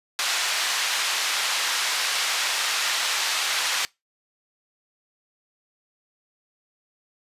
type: band-pass noise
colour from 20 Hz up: white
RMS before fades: -25 dBFS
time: 0.19-3.85 s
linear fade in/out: 0 ms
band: 940 to 5000 Hz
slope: 12 dB/octave
effects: noise-tail reverb RT60 0.2 s tail -23 dB re dry + resampled to 32000 Hz